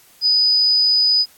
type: tone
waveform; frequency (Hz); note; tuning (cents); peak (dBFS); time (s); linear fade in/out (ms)
sine; 4978; D#8; 0; -12; 0.21-1.26; 50
effects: white hiss -50 dBFS RMS until 1.37 s + AAC 64 kbps